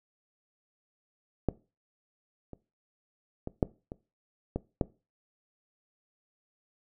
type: clicks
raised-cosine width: 2 ms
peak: -12 / -29 / -21 / -10 / -25 / -17 / -12 dBFS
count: 7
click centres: 1.487 / 2.533 / 3.474 / 3.628 / 3.919 / 4.56 / 4.812 s
effects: noise-tail reverb RT60 0.3 s tail -20 dB re dry